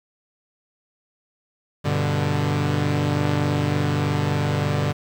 sawtooth chord, G major, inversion none, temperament equal, 98 / 123.47 / 146.83 Hz, G2 / B2 / D3, 0 / 0 / 0 cents, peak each -21 / -23 / -18 dBFS, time 1.84-4.93 s, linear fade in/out 20 ms, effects low-pass 5000 Hz 12 dB/octave + 8-bit

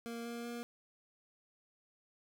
25% pulse tone with pitch steps, 233.1 / 235.3 / 237.4 Hz, A#3 / A#3 / A#3, 0 / +16 / +32 cents, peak -37 dBFS, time 0.06-0.63 s, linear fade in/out 0 ms, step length 190 ms, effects none

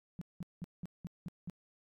sine tone bursts, 174.61 Hz, F3, in tune, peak -38 dBFS, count 7, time 0.19-1.498 s, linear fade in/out 0 ms, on 24 ms, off 190 ms, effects AAC 48 kbps

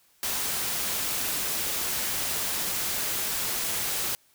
white noise, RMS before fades -29 dBFS, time 0.23-4.15 s, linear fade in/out 0 ms, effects white hiss -63 dBFS RMS until 4.34 s

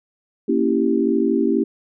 sine chord, A# diminished seventh, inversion none, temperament equal, 233.1 / 277.2 / 329.6 / 392 Hz, A#3 / C#4 / E4 / G4, 0 / 0 / 0 / 0 cents, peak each -21 dBFS, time 0.48-1.64 s, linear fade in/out 10 ms, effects none

